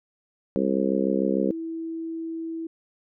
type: harmonic tone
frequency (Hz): 66.7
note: C2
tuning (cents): +34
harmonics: 3 / 4 / 5 / 6 / 7 / 8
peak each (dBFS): -26 / -27 / -28 / -29 / -29 / -30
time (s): 0.56-1.51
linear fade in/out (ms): 0
type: tone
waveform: sine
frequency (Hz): 327.2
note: E4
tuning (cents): -13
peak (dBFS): -29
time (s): 1.49-2.67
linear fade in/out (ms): 5
effects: none